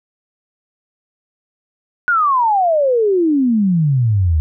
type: exponential sweep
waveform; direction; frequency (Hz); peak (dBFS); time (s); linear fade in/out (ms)
sine; down; 1480 to 74.8; -11; 2.08-4.4; 0
effects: none